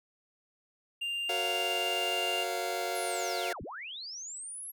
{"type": "tone", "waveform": "triangle", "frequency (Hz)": 2794, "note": "F7", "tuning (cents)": 0, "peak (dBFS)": -30, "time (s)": [1.01, 2.44], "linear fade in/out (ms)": 10}
{"type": "chord", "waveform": "sawtooth", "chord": "Gb major seventh", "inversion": "none", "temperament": "just", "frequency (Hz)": [370, 462.5, 555, 693.7], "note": ["Gb4", "Bb4", "Db5", "F5"], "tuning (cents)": [0, -14, 2, -12], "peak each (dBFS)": [-34, -35, -35, -30], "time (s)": [1.29, 3.53], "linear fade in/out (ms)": 5}
{"type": "linear two-way sweep", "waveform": "sine", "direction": "down then up", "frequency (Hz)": [11550, 31.54, 11550], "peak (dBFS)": -39, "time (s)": [2.94, 4.72], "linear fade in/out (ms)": 20, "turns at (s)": 3.62}
{"effects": []}